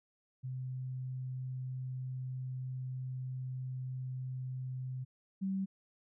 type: tone pair in turn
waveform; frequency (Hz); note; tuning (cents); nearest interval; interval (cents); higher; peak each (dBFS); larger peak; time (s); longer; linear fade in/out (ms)
sine; 128.8 / 192.56; C3 / G3; -27 / -31; perfect fifth; 696; second; -37 / -32; second; 0.43-5.05 / 5.41-5.66; first; 20
effects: none